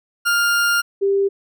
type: tone pair in turn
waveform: 40% pulse / sine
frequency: 1405 / 395.3 Hz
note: F6 / G4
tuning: +10 / +15 cents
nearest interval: octave + minor seventh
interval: 2195 cents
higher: first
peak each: -14 dBFS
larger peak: neither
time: 0.25-0.82 / 1.01-1.29 s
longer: first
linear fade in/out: 20 ms
effects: none